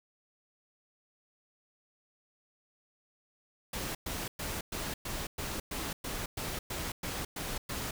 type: noise bursts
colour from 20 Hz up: pink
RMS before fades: -37 dBFS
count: 13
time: 3.73-7.91 s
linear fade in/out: 5 ms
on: 220 ms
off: 110 ms
effects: none